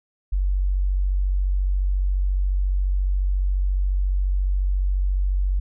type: tone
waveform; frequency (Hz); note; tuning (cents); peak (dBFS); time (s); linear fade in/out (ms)
sine; 47.15; F#1; +33; -18; 0.32-5.6; 10
effects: none